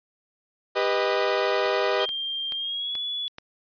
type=chord; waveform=sawtooth; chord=G augmented; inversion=none; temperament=equal with one note detuned; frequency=397 / 493.9 / 622.3 Hz; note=G4 / B4 / D#5; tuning=+22 / 0 / 0 cents; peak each=-22 dBFS; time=0.75-2.06 s; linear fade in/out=20 ms
type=click train; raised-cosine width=0.2 ms; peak=-20 dBFS; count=5; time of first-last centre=1.66-3.384 s; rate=2.32 Hz
type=tone with pitch glide; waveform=sine; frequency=3186 to 3415 Hz; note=G7 to G#7; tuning=+27 to +48 cents; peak=-27 dBFS; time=2-3.28 s; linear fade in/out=0 ms; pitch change=+121 cents; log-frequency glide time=2.55-2.99 s
effects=resampled to 11025 Hz